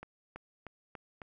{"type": "accelerating click train", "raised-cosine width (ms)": 0.5, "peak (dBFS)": -29, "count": 5, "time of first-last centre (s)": [0.03, 1.218], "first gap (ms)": 330, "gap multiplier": 0.93, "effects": []}